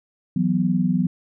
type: chord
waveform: sine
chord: E suspended second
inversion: none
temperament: equal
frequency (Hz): 164.81 / 185 / 246.9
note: E3 / F#3 / B3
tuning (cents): 0 / 0 / 0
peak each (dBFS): -23 / -20 / -23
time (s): 0.36-1.07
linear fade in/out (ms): 5
effects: none